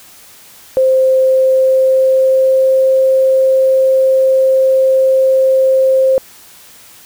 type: tone with pitch glide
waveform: sine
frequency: 523.3 to 527.5 Hz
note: C5 to C5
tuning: 0 to +14 cents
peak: -7 dBFS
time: 0.77-6.18 s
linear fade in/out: 0 ms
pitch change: +14 cents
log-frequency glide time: 1.2-2.84 s
effects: white hiss -40 dBFS RMS until 7.05 s